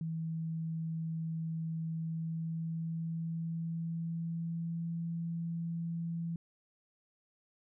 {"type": "tone with pitch glide", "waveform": "sine", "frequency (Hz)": [162.2, 167.44], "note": ["E3", "E3"], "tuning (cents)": [-28, 27], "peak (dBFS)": -34, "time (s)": [0.01, 6.36], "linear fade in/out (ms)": 2, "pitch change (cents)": 55, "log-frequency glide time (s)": [1.92, 4.93], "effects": []}